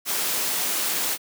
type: noise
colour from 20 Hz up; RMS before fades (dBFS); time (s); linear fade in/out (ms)
white; -25; 0.05-1.18; 50
effects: high-pass 200 Hz 12 dB/octave